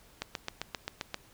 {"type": "click train", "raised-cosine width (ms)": 0.2, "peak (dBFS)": -16, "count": 8, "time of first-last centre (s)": [0.22, 1.143], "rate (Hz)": 7.58, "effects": ["pink hiss -59 dBFS RMS until 1.33 s"]}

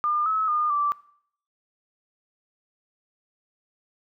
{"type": "tone with pitch steps", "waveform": "sine", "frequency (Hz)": [1205, 1291, 1216, 1167], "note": ["D6", "E6", "D#6", "D6"], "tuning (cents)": [44, -37, -40, -11], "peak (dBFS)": -21, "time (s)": [0.04, 0.92], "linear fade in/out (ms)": 0, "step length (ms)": 220, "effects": ["noise-tail reverb RT60 0.6 s tail -19 dB re dry"]}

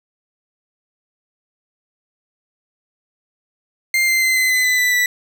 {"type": "tone with pitch steps", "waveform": "40% pulse", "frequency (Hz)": [2100, 2081, 2062, 2043, 2024, 2005, 1986.7, 1968.4], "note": ["C7", "C7", "C7", "C7", "B6", "B6", "B6", "B6"], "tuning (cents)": [6, -10, -26, -42, 42, 26, 10, -6], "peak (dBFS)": -13, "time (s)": [3.94, 5.06], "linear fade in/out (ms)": 2, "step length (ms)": 140, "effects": []}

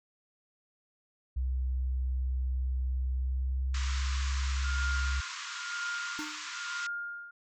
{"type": "tone with pitch glide", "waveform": "sine", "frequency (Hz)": [64.1, 66.74], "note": ["C2", "C2"], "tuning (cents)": [-35, 35], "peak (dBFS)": -28, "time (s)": [1.36, 5.21], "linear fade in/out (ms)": 10, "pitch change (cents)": 70, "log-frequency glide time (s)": [3.12, 4.2]}
{"type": "band-pass noise", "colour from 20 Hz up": "pink", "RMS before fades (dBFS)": -41, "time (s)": [3.74, 6.87], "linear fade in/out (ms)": 5, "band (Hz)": [1000, 7500], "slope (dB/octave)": 96}
{"type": "tone with tremolo", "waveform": "sine", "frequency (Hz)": 1410, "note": "F6", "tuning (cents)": 16, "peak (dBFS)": -32, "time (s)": [4.64, 7.31], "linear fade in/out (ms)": 5, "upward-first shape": "triangle", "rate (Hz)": 1, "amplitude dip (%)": 100}
{"type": "tone with exponential decay", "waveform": "square", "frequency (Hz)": 304.1, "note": "D#4", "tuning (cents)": -40, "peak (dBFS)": -35, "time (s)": [6.19, 6.53], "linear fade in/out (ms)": 0, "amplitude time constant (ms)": 72}
{"effects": []}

